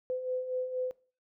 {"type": "beating tone pair", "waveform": "sine", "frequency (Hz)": [505, 509.2], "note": ["B4", "C5"], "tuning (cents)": [39, -47], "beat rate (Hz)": 4.2, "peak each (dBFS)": [-39, -32], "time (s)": [0.1, 0.91], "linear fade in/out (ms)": 0, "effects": ["noise-tail reverb RT60 0.4 s tail -21 dB re dry"]}